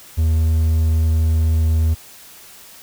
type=tone; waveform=triangle; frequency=80 Hz; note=D#2; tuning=49 cents sharp; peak=-11 dBFS; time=0.17-1.95 s; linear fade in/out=20 ms; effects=white hiss -42 dBFS RMS until 2.82 s